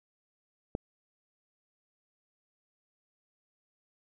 click, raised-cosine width 2 ms, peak -18 dBFS, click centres 0.751 s, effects none

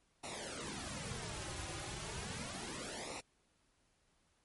pink noise with flanger, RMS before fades -44 dBFS, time 0.23-3.21 s, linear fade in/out 10 ms, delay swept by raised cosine 0.62 to 4.52 ms, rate 0.34 Hz, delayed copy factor -0.85, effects pink hiss -75 dBFS RMS until 4.44 s + MP3 48 kbps

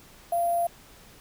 sine tone with sample-and-hold, 688 Hz, F5, 26 cents flat, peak -22 dBFS, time 0.32-0.67 s, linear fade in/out 5 ms, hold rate 11025 Hz, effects pink hiss -52 dBFS RMS until 1.2 s

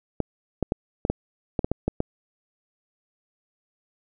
clicks, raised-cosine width 2 ms, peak -9 dBFS, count 10, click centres 0.203 / 0.627 / 0.721 / 1.051 / 1.1 / 1.592 / 1.645 / 1.716 / 1.88 / 2.004 s, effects none

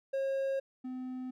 triangle tone pair in turn, 541 / 255.3 Hz, C#5 / C4, -42 / -42 cents, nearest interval octave + minor second, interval 1300 cents, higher first, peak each -28 / -35 dBFS, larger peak first, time 0.13-0.6 / 0.84-1.31 s, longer neither, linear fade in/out 10 ms, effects none

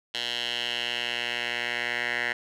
10% pulse tone with band-pass filter sweep, 120.2 Hz, B2, 46 cents flat, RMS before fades -30 dBFS, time 0.14-2.33 s, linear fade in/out 5 ms, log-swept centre 3400 to 2000 Hz, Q 3.3, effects none

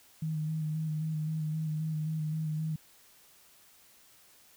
sine tone with vibrato, 156 Hz, D#3, 5 cents sharp, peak -30 dBFS, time 0.22-2.76 s, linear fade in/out 5 ms, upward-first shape square, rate 3.8 Hz, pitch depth 22 cents each way, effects white hiss -60 dBFS RMS until 4.56 s

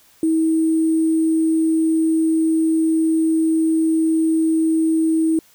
sine tone with sample-and-hold, 320.9 Hz, E4, 46 cents flat, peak -14 dBFS, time 0.23-5.39 s, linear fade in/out 2 ms, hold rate 8820 Hz, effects white hiss -53 dBFS RMS until 5.54 s

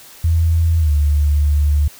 sine tone with pitch glide, 82.41 to 73.42 Hz, E2 to D2, 0 to 0 cents, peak -11 dBFS, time 0.24-1.88 s, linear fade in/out 5 ms, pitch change -200 cents, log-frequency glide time 0.79-0.91 s, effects white hiss -41 dBFS RMS until 1.99 s

